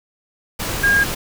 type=tone in noise; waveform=sine; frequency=1624 Hz; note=G#6; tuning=39 cents flat; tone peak=-12 dBFS; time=0.83-1.04 s; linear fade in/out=10 ms; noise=pink; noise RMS=-24 dBFS; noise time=0.59-1.15 s; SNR=+9 dB; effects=none